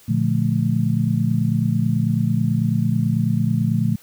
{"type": "chord", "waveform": "sine", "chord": "Bb major seventh", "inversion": "none", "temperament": "just", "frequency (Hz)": [116.54, 145.68, 174.81, 218.5], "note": ["Bb2", "D3", "F3", "A3"], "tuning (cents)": [0, -14, 2, -12], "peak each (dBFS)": [-21, -22, -23, -22], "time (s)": [0.08, 3.96], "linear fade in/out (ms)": 10, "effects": ["white hiss -50 dBFS RMS until 4.02 s"]}